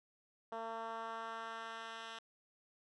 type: tone with band-pass filter sweep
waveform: 10% pulse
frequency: 226.3 Hz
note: A3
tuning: 49 cents sharp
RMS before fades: -45 dBFS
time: 0.52-2.19 s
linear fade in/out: 5 ms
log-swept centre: 740 to 2600 Hz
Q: 1.2
effects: resampled to 22050 Hz